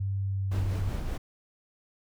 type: tone with pitch glide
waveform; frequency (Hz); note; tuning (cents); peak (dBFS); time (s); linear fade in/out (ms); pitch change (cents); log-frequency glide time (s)
sine; 98 to 95.71; G2 to G2; 0 to -41; -27; 0-0.9; 10; -41; 0.17-0.75
type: noise with tremolo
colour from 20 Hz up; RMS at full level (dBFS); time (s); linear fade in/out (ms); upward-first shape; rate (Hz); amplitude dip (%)
brown; -31; 0.51-1.18; 10; sine; 5.2; 35
effects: none